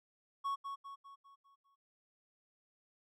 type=tone with echo; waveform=triangle; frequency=1108.7 Hz; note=C#6; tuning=in tune; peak=-32 dBFS; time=0.44-0.56 s; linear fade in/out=20 ms; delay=200 ms; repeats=6; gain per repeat=-6 dB; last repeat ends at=1.76 s; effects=none